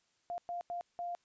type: tone bursts at uneven times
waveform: sine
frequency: 698.5 Hz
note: F5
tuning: in tune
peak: -36 dBFS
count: 4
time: 0.3-0.38 / 0.49-0.61 / 0.7-0.81 / 0.99-1.15 s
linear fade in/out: 0 ms
effects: white hiss -75 dBFS RMS until 1.24 s + resampled to 16000 Hz